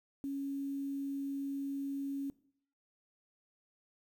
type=tone with quantisation; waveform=sine; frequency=277.2 Hz; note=C#4; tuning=in tune; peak=-35 dBFS; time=0.24-2.3 s; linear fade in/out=0 ms; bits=10; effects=noise-tail reverb RT60 0.6 s tail -20 dB re dry